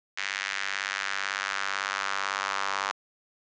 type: tone with high-pass filter sweep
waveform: sawtooth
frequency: 98 Hz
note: G2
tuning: in tune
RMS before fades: -31 dBFS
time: 0.17-2.92 s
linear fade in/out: 10 ms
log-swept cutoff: 1900 to 1100 Hz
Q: 2.1
effects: resampled to 16000 Hz + 8-bit